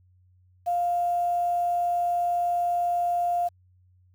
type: tone with quantisation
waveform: sine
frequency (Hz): 701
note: F5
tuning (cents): +6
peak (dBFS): -22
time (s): 0.66-3.49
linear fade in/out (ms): 20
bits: 8
effects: added 91 Hz sine -57 dBFS peak until 4.14 s